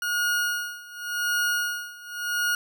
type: tone with tremolo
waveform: 40% pulse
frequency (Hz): 1438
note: F#6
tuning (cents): -50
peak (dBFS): -21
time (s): 0.02-2.55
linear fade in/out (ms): 2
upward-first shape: sine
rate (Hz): 0.89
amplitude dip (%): 90
effects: none